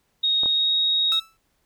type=tone with pitch glide; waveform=sine; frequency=3743 to 3767 Hz; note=A#7 to A#7; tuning=+6 to +17 cents; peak=-18 dBFS; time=0.23-1.2 s; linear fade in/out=10 ms; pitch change=+11 cents; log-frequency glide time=0.45-0.75 s
type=clicks; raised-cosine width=1 ms; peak=-20 dBFS; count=2; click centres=0.434 / 0.459 s
type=tone with exponential decay; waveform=sawtooth; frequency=1318.5 Hz; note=E6; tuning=in tune; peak=-24 dBFS; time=1.12-1.37 s; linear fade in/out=0 ms; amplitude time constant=54 ms
effects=pink hiss -69 dBFS RMS until 1.65 s